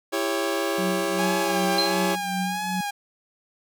sawtooth chord, C# diminished, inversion first, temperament just, 332.6 / 399.1 / 554.4 Hz, E4 / G4 / C#5, +16 / +31 / 0 cents, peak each -24 dBFS, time 0.12-2.16 s, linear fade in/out 20 ms
sine tone with tremolo, 185 Hz, F#3, in tune, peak -24 dBFS, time 0.78-2.81 s, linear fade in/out 5 ms, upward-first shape triangle, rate 2.6 Hz, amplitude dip 90%
sawtooth tone with vibrato, 820 Hz, G#5, 22 cents flat, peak -23 dBFS, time 1.18-2.91 s, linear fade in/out 10 ms, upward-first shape sine, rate 1.5 Hz, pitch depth 54 cents each way
sine tone with exponential decay, 4109 Hz, C8, 32 cents flat, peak -18 dBFS, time 1.78-2.11 s, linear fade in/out 5 ms, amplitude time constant 70 ms
effects none

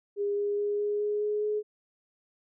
sine tone with pitch steps, 406.4 / 409 / 411.6 / 414.2 / 416.9 / 419.5 / 422.2 Hz, G#4 / G#4 / G#4 / G#4 / G#4 / G#4 / G#4, -38 / -26 / -16 / -5 / +7 / +17 / +29 cents, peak -26 dBFS, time 0.16-1.63 s, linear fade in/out 50 ms, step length 210 ms, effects none

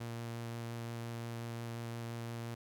sawtooth tone with vibrato, 116.7 Hz, A#2, 2 cents sharp, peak -36 dBFS, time 0-2.55 s, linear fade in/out 10 ms, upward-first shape sine, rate 5.7 Hz, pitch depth 9 cents each way, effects none

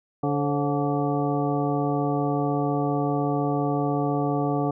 harmonic tone with a mistuned harmonic, 144.3 Hz, D3, 30 cents flat, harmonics 1 / 2 / 3 / 4 / 5 / 6 / 8, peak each -27 / -26 / -29 / -33 / -29 / -36 / -35 dBFS, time 0.23-4.71 s, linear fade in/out 5 ms, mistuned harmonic 4, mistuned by -120 cents, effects none

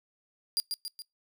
sawtooth tone with echo, 4800 Hz, D8, 37 cents sharp, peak -22 dBFS, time 0.57-0.6 s, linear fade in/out 0 ms, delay 140 ms, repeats 3, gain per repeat -5 dB, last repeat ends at 1.02 s, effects noise-tail reverb RT60 0.2 s tail -26 dB re dry

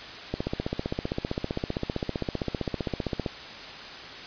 click train, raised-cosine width 2 ms, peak -14 dBFS, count 46, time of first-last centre 0.34-3.262 s, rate 15.4 Hz, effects white hiss -40 dBFS RMS until 4.26 s + resampled to 11025 Hz

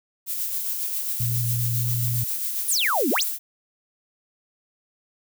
violet noise with tremolo, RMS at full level -26 dBFS, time 0.26-3.39 s, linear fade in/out 50 ms, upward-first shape sine, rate 7.4 Hz, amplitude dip 35%
sine tone, 118.9 Hz, A#2, 35 cents sharp, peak -23 dBFS, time 1.2-2.24 s, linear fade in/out 5 ms
sine exponential two-way sweep, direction down then up, 10940 to 220 to 10940 Hz, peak -20 dBFS, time 2.68-3.24 s, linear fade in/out 10 ms, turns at 3.1 s
effects none

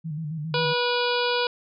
sine tone with vibrato, 155.56 Hz, D#3, in tune, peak -28 dBFS, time 0.04-0.74 s, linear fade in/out 20 ms, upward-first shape square, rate 7.4 Hz, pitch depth 70 cents each way
harmonic tone, 486.8 Hz, B4, 25 cents flat, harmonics 1 / 2 / 3 / 5 / 6 / 7 / 8 / 9 / 10, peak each -25 / -28 / -30 / -32 / -33 / -33 / -34 / -35 / -35 dBFS, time 0.54-1.47 s, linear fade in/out 2 ms
effects none

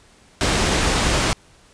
pink low-pass noise, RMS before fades -19 dBFS, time 0.41-1.33 s, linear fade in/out 0 ms, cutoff 8700 Hz, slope 12 dB/octave, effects pink hiss -52 dBFS RMS until 1.73 s + resampled to 22050 Hz

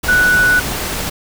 sine tone in noise, 1480 Hz, F#6, in tune, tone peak -9 dBFS, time 0.08-0.6 s, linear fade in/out 10 ms, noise pink, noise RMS -21 dBFS, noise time 0.03-1.1 s, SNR +9 dB, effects none

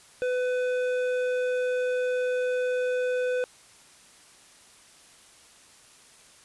sine tone with hard clipping, 501 Hz, B4, 25 cents sharp, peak -26 dBFS, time 0.22-3.44 s, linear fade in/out 0 ms, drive 10 dB, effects white hiss -54 dBFS RMS until 6.44 s + resampled to 24000 Hz

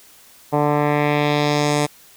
10% pulse tone with low-pass filter sweep, 147.4 Hz, D3, 7 cents sharp, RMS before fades -18 dBFS, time 0.52-1.87 s, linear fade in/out 20 ms, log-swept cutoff 910 to 9500 Hz, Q 1.5, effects white hiss -48 dBFS RMS until 2.16 s

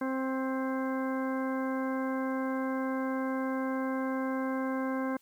harmonic tone with a mistuned harmonic, 263.4 Hz, C4, 12 cents sharp, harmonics 1 / 2 / 3 / 4 / 5 / 6 / 8, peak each -31 / -36 / -43 / -39 / -48 / -42 / -49 dBFS, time 0.01-5.17 s, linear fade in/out 5 ms, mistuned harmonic 8, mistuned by -20 cents, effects white hiss -66 dBFS RMS until 5.21 s

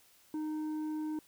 sine tone with tanh clipping, 308.5 Hz, D#4, 15 cents flat, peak -35 dBFS, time 0.34-1.19 s, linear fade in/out 2 ms, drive 6 dB, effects white hiss -64 dBFS RMS until 1.27 s

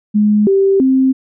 sine tone with pitch steps, 209.7 / 390.2 / 263.2 Hz, G#3 / G4 / C4, +17 / -8 / +10 cents, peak -8 dBFS, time 0.14-1.13 s, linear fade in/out 20 ms, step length 330 ms, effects none

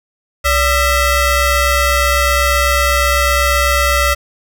20% pulse ring-modulated tone, 641 Hz, E5, 49 cents flat, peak -3 dBFS, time 0.44-4.15 s, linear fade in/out 20 ms, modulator 705 Hz, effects none

